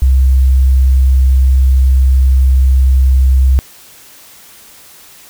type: tone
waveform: sine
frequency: 65.5 Hz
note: C2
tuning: 2 cents sharp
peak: -5 dBFS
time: 0.02-3.59 s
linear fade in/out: 0 ms
effects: white hiss -39 dBFS RMS until 5.29 s